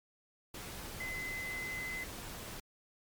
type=tone in noise; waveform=sine; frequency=2039 Hz; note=C7; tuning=45 cents flat; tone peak=-38 dBFS; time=1-2.04 s; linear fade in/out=5 ms; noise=pink; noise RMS=-45 dBFS; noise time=0.54-2.6 s; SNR=+4 dB; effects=MP3 96 kbps